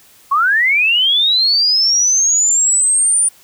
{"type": "linear sweep", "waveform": "sine", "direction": "up", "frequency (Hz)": [1065, 9397], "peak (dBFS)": -10, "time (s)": [0.31, 3.29], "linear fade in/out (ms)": 10, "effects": ["white hiss -47 dBFS RMS until 3.43 s"]}